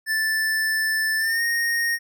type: tone with pitch glide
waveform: square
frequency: 1760 to 1858.2 Hz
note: A6 to A#6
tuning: 0 to -6 cents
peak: -21 dBFS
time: 0.06-1.99 s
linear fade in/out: 50 ms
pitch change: +94 cents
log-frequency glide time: 1.18-1.43 s
effects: none